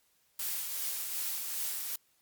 blue noise with tremolo, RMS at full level -34 dBFS, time 0.39-1.96 s, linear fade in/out 5 ms, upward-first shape triangle, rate 2.6 Hz, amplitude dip 35%, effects white hiss -71 dBFS RMS until 2.21 s + Opus 48 kbps

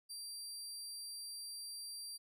25% pulse tone, 4710 Hz, D8, 4 cents sharp, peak -40 dBFS, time 0.09-2.18 s, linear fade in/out 20 ms, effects none

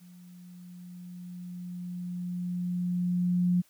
sine tone with level ramp, 178.1 Hz, F3, 34 cents sharp, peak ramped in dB -49 to -21 dBFS, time 0-3.62 s, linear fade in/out 20 ms, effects white hiss -64 dBFS RMS until 3.69 s

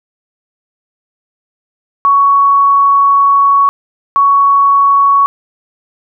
sine tone bursts at uneven times, 1117 Hz, C#6, 13 cents sharp, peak -5 dBFS, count 2, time 2.05-3.69 / 4.16-5.26 s, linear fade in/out 0 ms, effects none

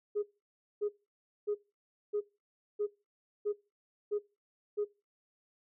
sine tone bursts, 415.3 Hz, G#4, in tune, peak -28 dBFS, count 8, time 0.15-4.85 s, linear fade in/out 20 ms, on 80 ms, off 580 ms, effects noise-tail reverb RT60 0.3 s tail -22 dB re dry + tanh soft clip ceiling -25 dBFS

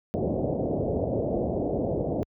white low-pass noise, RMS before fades -27 dBFS, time 0.14-2.23 s, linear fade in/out 0 ms, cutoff 650 Hz, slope 48 dB/octave, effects high-pass 60 Hz 12 dB/octave

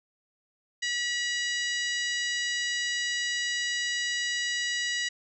harmonic tone, 968 Hz, B5, 35 cents flat, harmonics 2 / 3 / 4 / 5 / 6 / 7 / 8, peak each -30 / -34 / -36 / -38 / -40 / -41 / -42 dBFS, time 0.82-5.09 s, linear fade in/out 10 ms, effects none

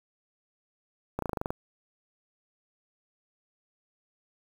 slowing click train, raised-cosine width 1 ms, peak -16 dBFS, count 9, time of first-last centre 1.19-1.505 s, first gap 33 ms, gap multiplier 1.05, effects 7-bit

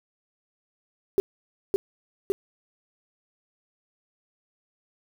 sine tone with echo, 392 Hz, G4, in tune, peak -16 dBFS, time 1.18-1.2 s, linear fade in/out 0 ms, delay 560 ms, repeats 2, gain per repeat -2 dB, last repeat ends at 2.32 s, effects 7-bit

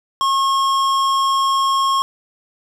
sine tone with hard clipping, 1084 Hz, C#6, 39 cents flat, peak -16 dBFS, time 0.21-2.02 s, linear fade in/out 0 ms, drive 13 dB, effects none

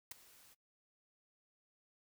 white noise with ADSR envelope, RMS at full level -42 dBFS, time 0.11-0.55 s, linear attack 5 ms, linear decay 10 ms, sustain -21 dB, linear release 23 ms, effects noise-tail reverb RT60 0.1 s tail -21 dB re dry

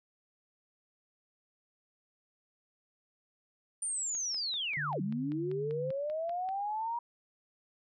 sine linear two-way sweep, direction down then up, 9230 to 178.8 to 956 Hz, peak -32 dBFS, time 3.82-6.99 s, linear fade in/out 5 ms, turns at 5.01 s
click train, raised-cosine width 0.3 ms, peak -35 dBFS, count 13, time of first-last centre 4.15-6.489 s, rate 5.13 Hz
sine tone, 147.7 Hz, D3, 10 cents sharp, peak -38 dBFS, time 4.77-5.91 s, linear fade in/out 2 ms
effects none

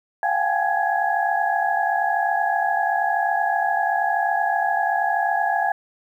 sine tone cluster, 695 / 765 / 798 / 846 / 1668 Hz, F5 / G5 / G5 / G#5 / G#6, -9 / -42 / +31 / +32 / +7 cents, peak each -25 dBFS, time 0.23-5.72 s, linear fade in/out 2 ms, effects 9-bit

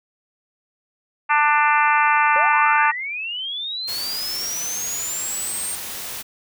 harmonic tone, 296.6 Hz, D4, 17 cents sharp, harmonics 3 / 4 / 5 / 6 / 7 / 8 / 9, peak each -18 / -20 / -22 / -24 / -25 / -26 / -27 dBFS, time 1.29-2.92 s, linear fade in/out 20 ms
sine linear sweep, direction up, 523.3 to 8740 Hz, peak -25 dBFS, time 2.36-5.75 s, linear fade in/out 0 ms
white noise, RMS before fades -31 dBFS, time 3.87-6.23 s, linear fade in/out 20 ms
effects none

